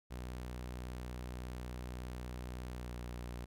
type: tone with pitch glide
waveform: sawtooth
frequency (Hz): 61.74 to 60.43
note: B1 to B1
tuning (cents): 0 to -37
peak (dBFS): -38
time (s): 0.1-3.46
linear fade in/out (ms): 20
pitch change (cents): -37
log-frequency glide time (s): 2.77-2.95
effects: none